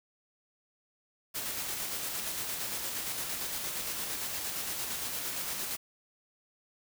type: noise with tremolo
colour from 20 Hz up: white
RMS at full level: -35 dBFS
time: 1.34-5.77 s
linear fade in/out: 20 ms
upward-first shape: square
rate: 8.7 Hz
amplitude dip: 25%
effects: none